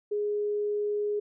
sine tone, 415.3 Hz, G#4, in tune, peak -26 dBFS, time 0.11-1.2 s, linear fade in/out 10 ms, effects none

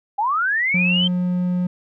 sine linear sweep, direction up, 779 to 3157 Hz, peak -17 dBFS, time 0.18-1.08 s, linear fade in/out 10 ms
triangle tone, 179.5 Hz, F3, 48 cents sharp, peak -16 dBFS, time 0.74-1.67 s, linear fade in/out 5 ms
effects none

